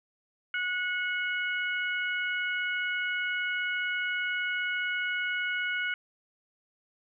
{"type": "harmonic tone", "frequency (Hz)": 731, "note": "F#5", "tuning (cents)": -21, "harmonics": [2, 3, 4], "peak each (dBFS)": [-30, -33, -38], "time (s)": [0.54, 5.94], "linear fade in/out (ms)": 2, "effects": []}